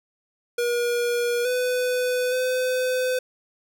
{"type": "tone with pitch steps", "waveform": "square", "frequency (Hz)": [479.1, 499.6, 508], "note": ["A#4", "B4", "B4"], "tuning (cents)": [47, 20, 49], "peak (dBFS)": -22, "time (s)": [0.58, 3.19], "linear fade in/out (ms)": 5, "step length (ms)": 870, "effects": []}